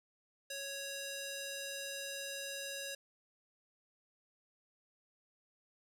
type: tone with band-pass filter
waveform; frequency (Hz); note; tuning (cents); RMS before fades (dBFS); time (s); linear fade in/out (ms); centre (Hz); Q
square; 554.4; C#5; 0; -43; 0.5-2.95; 5; 6200; 0.54
effects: none